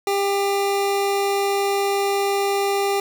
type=tone; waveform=25% pulse; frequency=398.4 Hz; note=G4; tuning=28 cents sharp; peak=-15 dBFS; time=0.07-3 s; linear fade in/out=2 ms; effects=none